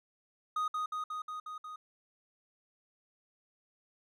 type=tone with echo; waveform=triangle; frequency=1244.5 Hz; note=D#6; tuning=in tune; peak=-28 dBFS; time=0.56-0.68 s; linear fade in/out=5 ms; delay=180 ms; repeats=6; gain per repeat=-2 dB; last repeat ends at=1.76 s; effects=none